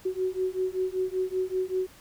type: beating tone pair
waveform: sine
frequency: 370 / 375.2 Hz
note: F#4 / F#4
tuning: 0 / +24 cents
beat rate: 5.2 Hz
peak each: -29 dBFS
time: 0.05-1.87 s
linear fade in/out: 10 ms
effects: pink hiss -53 dBFS RMS until 2 s